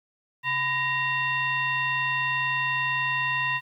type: tone with frequency modulation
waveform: sine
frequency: 1872 Hz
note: A#6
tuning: 7 cents sharp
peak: -23 dBFS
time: 0.43-3.61 s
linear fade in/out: 50 ms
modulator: 869 Hz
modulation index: 1.2
effects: 10-bit